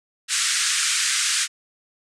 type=band-pass noise; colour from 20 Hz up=white; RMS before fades=-22 dBFS; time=0.28-1.48 s; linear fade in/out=50 ms; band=1300 to 9100 Hz; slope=48 dB/octave; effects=none